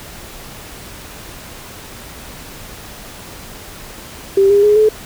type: tone with pitch steps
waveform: sine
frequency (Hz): 392 / 404.7 / 417.7 / 431.2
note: G4 / G#4 / G#4 / A4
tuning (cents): 0 / -45 / +10 / -35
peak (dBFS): -7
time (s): 4.37-4.89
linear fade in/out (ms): 5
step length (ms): 130
effects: pink hiss -34 dBFS RMS until 5.05 s